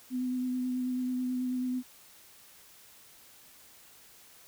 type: tone with vibrato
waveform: sine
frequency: 252.4 Hz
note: B3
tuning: 38 cents sharp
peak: -29 dBFS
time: 0.1-1.83 s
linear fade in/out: 50 ms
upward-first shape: sine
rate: 9.2 Hz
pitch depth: 16 cents each way
effects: white hiss -56 dBFS RMS until 4.47 s